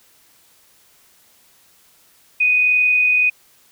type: tone with amplitude modulation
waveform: sine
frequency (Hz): 2489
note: D#7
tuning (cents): 0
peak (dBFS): -11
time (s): 2.4-3.3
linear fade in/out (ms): 10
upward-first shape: sine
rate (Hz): 41.6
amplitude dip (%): 25
effects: white hiss -54 dBFS RMS until 3.71 s